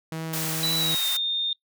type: tone with vibrato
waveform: sawtooth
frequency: 160.3 Hz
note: E3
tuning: 48 cents flat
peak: -26 dBFS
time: 0.12-0.95 s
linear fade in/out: 2 ms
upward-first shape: triangle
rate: 2 Hz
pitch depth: 17 cents each way
type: high-pass noise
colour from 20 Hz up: white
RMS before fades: -30 dBFS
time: 0.33-1.17 s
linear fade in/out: 5 ms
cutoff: 810 Hz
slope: 12 dB/octave
type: tone with pitch glide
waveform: sine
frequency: 3951 to 3644 Hz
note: B7 to A#7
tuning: 0 to -40 cents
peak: -23 dBFS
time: 0.63-1.53 s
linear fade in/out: 2 ms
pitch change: -140 cents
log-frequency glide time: 0.78-1.07 s
effects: noise-tail reverb RT60 0.1 s tail -19 dB re dry